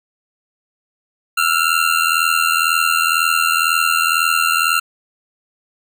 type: ring-modulated tone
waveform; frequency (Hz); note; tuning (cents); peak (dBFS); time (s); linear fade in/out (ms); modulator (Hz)
25% pulse; 1373; F6; -30; -7; 1.37-4.8; 10; 41
effects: none